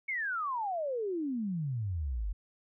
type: exponential sweep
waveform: sine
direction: down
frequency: 2240 to 44.99 Hz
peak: -31 dBFS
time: 0.08-2.33 s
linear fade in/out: 10 ms
effects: none